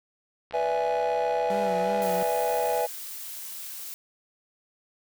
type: click train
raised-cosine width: 0.3 ms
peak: -26 dBFS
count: 156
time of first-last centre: 0.51-2.806 s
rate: 67.5 Hz
type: chord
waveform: triangle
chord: E dominant seventh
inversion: second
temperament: equal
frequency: 493.9 / 587.3 / 659.3 / 830.6 Hz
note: B4 / D5 / E5 / G#5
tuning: 0 / 0 / 0 / 0 cents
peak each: -26 / -31 / -27 / -26 dBFS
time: 0.53-2.87 s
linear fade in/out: 20 ms
type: tone with vibrato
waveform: 35% pulse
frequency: 191.3 Hz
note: G3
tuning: 42 cents flat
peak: -31 dBFS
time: 1.5-2.23 s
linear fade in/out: 2 ms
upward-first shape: sine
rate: 2.7 Hz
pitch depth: 93 cents each way
type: noise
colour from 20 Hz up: blue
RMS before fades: -38 dBFS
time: 2.02-3.94 s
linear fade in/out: 0 ms
effects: none